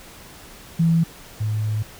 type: tone pair in turn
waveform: sine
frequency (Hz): 165.5 / 107.48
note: E3 / A2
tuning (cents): +7 / -40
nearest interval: perfect fifth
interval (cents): 747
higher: first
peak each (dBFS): -14 / -20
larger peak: first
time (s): 0.79-1.04 / 1.4-1.83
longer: second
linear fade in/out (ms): 10
effects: pink hiss -43 dBFS RMS until 1.99 s